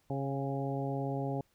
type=harmonic tone with a mistuned harmonic; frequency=137.1 Hz; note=C#3; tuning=19 cents flat; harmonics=1 / 2 / 3 / 4 / 5 / 6; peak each=-35 / -38 / -40 / -41 / -42 / -43 dBFS; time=0.1-1.41 s; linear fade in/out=2 ms; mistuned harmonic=5; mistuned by=+26 cents; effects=pink hiss -72 dBFS RMS until 1.54 s